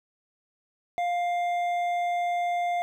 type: tone with hard clipping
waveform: sine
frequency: 702 Hz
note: F5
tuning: 9 cents sharp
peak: -26 dBFS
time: 0.98-2.82 s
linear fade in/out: 0 ms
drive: 7 dB
effects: none